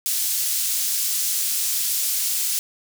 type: high-pass noise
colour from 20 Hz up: pink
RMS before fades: -23 dBFS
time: 0.06-2.59 s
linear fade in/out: 0 ms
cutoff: 6100 Hz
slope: 12 dB/octave
effects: none